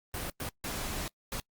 pink noise bursts at uneven times, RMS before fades -36 dBFS, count 4, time 0.14-0.3 / 0.4-0.49 / 0.64-1.08 / 1.32-1.4 s, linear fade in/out 2 ms, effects noise-tail reverb RT60 0.1 s tail -26 dB re dry + Opus 32 kbps

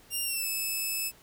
5% pulse tone with pitch glide, 2792 to 2605 Hz, F7 to E7, -1 to -21 cents, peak -21 dBFS, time 0.1-1.12 s, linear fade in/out 50 ms, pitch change -120 cents, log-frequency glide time 0.24-0.47 s, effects pink hiss -57 dBFS RMS until 1.22 s

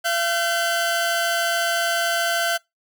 sawtooth tone pair together, 682.4 / 1532 Hz, F5 / G6, -40 / -40 cents, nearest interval octave + major second, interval 1400 cents, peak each -19 dBFS, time 0.04-2.58 s, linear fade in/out 20 ms, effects noise-tail reverb RT60 0.2 s tail -25 dB re dry

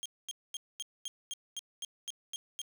25% pulse tone bursts, 3220 Hz, G7, 46 cents sharp, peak -33 dBFS, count 11, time 0.03-2.616 s, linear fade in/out 0 ms, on 26 ms, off 230 ms, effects none

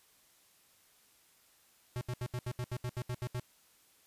square tone bursts, 123.7 Hz, B2, 3 cents sharp, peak -35 dBFS, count 12, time 1.96-3.397 s, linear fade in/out 0 ms, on 51 ms, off 75 ms, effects white hiss -66 dBFS RMS until 4.06 s + resampled to 32000 Hz

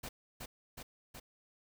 pink noise with echo, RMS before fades -43 dBFS, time 0.03-0.09 s, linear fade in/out 10 ms, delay 370 ms, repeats 3, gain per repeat -2 dB, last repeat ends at 1.2 s, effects none

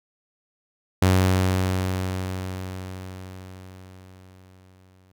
sawtooth tone with exponential decay, 93.2 Hz, F#2, 13 cents sharp, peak -11 dBFS, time 1.02-5.12 s, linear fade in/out 5 ms, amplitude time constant 890 ms, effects none

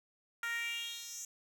10% pulse tone with high-pass filter sweep, 466.2 Hz, A#4, in tune, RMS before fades -40 dBFS, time 0.43-1.25 s, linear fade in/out 2 ms, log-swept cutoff 1500 to 6700 Hz, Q 4.1, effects none

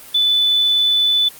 sine tone, 3492 Hz, A7, 14 cents flat, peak -12 dBFS, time 0.14-1.29 s, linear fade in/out 10 ms, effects white hiss -39 dBFS RMS until 1.39 s + Opus 32 kbps

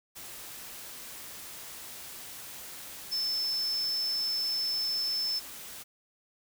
sine tone in noise, 5274 Hz, E8, in tune, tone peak -28 dBFS, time 3.11-5.4 s, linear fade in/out 20 ms, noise white, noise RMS -44 dBFS, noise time 0.15-5.84 s, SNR +13 dB, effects none

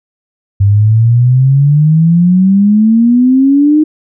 sine exponential sweep, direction up, 98 to 311.1 Hz, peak -4 dBFS, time 0.6-3.84 s, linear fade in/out 10 ms, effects none

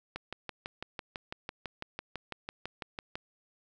click train, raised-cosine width 0.3 ms, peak -21 dBFS, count 19, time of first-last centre 0.16-3.155 s, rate 6.01 Hz, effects none

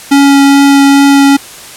square tone with vibrato, 279 Hz, C#4, 11 cents sharp, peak -3 dBFS, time 0.11-1.37 s, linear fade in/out 10 ms, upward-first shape triangle, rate 2.4 Hz, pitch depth 8 cents each way, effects white hiss -29 dBFS RMS until 1.76 s + low-pass 11000 Hz 12 dB/octave

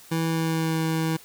25% pulse tone with pitch glide, 163.5 to 160.97 Hz, E3 to E3, -14 to -41 cents, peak -19 dBFS, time 0.11-1.17 s, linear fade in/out 10 ms, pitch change -27 cents, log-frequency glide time 0.23-0.78 s, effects white hiss -49 dBFS RMS until 1.24 s

